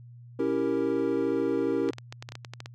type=chord; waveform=triangle; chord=C# diminished seventh; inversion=none; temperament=equal; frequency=277.2 / 329.6 / 392 / 466.2 Hz; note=C#4 / E4 / G4 / Bb4; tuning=0 / 0 / 0 / 0 cents; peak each=-28 dBFS; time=0.39-1.91 s; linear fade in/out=5 ms
type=clicks; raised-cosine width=0.2 ms; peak=-21 dBFS; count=12; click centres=1.889 / 1.934 / 1.984 / 2.125 / 2.225 / 2.289 / 2.321 / 2.354 / 2.448 / 2.536 / 2.604 / 2.659 s
effects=added 120 Hz sine -45 dBFS peak until 2.74 s